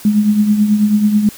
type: tone with tremolo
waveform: sine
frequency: 209.8 Hz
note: G#3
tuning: 18 cents sharp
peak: -6 dBFS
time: 0.05-1.29 s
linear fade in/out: 2 ms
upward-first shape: triangle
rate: 9.2 Hz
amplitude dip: 65%
effects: white hiss -36 dBFS RMS until 1.37 s